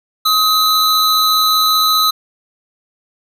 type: tone pair together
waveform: square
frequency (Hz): 1262 / 4007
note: D#6 / B7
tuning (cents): +24 / +24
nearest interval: octave + minor sixth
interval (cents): 2000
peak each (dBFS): -14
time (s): 0.25-2.11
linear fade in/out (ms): 10
effects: none